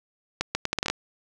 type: accelerating click train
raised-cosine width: 0.2 ms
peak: -7 dBFS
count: 9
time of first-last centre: 0.41-0.9 s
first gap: 140 ms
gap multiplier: 0.74
effects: none